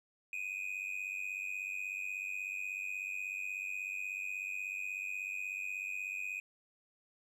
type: tone with amplitude modulation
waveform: triangle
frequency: 2489 Hz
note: D#7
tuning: in tune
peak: -32 dBFS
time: 0.33-6.4 s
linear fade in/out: 2 ms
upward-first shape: sine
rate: 96.4 Hz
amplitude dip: 85%
effects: none